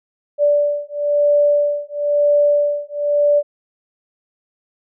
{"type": "beating tone pair", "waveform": "sine", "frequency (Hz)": [583, 584], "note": ["D5", "D5"], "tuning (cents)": [-13, -10], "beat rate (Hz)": 1, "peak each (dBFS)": -16, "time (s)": [0.38, 3.43], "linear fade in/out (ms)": 50, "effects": []}